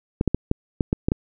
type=clicks; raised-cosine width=3 ms; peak=-6 dBFS; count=8; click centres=0.211 / 0.277 / 0.346 / 0.514 / 0.808 / 0.929 / 1.085 / 1.119 s; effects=none